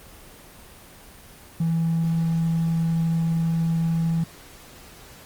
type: tone with hard clipping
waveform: triangle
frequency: 164.81 Hz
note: E3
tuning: in tune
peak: -20 dBFS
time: 1.6-4.24 s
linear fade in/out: 5 ms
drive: 4 dB
effects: pink hiss -46 dBFS RMS until 5.25 s + Opus 24 kbps